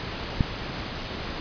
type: click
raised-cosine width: 5 ms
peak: -7 dBFS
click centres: 0.408 s
effects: pink hiss -33 dBFS RMS until 1.4 s + resampled to 11025 Hz